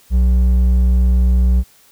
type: tone with hard clipping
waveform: sine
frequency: 61.8 Hz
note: B1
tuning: 2 cents sharp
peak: -11 dBFS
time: 0.1-1.64 s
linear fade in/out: 50 ms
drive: 5 dB
effects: white hiss -50 dBFS RMS until 1.91 s